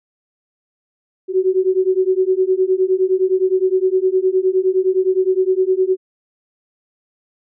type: beating tone pair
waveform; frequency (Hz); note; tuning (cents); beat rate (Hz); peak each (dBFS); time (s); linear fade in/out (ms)
sine; 370 / 379.7; F#4 / F#4; 0 / +45; 9.7; -16; 1.28-5.97; 50
effects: none